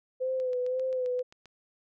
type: tone with vibrato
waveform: sine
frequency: 509 Hz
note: C5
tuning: 48 cents flat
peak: -27 dBFS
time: 0.2-1.23 s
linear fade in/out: 20 ms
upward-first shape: sine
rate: 1.9 Hz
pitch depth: 40 cents each way
type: click train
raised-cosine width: 0.2 ms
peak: -34 dBFS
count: 9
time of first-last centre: 0.4-1.457 s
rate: 7.57 Hz
effects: none

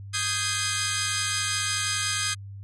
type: chord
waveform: 10% pulse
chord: Ab major seventh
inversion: second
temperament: equal with one note detuned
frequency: 1244.5 / 1568 / 1661.2 / 2064 Hz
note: Eb6 / G6 / Ab6 / C7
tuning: 0 / 0 / 0 / -24 cents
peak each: -22 dBFS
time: 0.13-2.35 s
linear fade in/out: 20 ms
effects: added 99 Hz sine -37 dBFS peak until 2.63 s + resampled to 24000 Hz

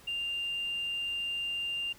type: tone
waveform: sine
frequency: 2794 Hz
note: F7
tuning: in tune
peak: -30 dBFS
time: 0.07-1.93 s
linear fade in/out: 10 ms
effects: tanh soft clip ceiling -28 dBFS + pink hiss -56 dBFS RMS until 1.98 s

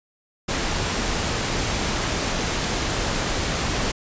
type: noise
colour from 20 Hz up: pink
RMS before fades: -24 dBFS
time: 0.48-3.92 s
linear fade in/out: 10 ms
effects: resampled to 16000 Hz

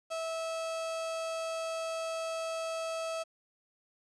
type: tone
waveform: 35% pulse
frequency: 652 Hz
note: E5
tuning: 19 cents flat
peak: -32 dBFS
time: 0.1-3.24 s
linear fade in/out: 20 ms
effects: resampled to 22050 Hz + 10-bit

